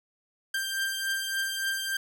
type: beating tone pair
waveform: sawtooth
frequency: 1580 / 1583.5 Hz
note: G6 / G6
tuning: +13 / +17 cents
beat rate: 3.5 Hz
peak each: -26 / -31 dBFS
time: 0.54-1.97 s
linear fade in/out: 5 ms
effects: none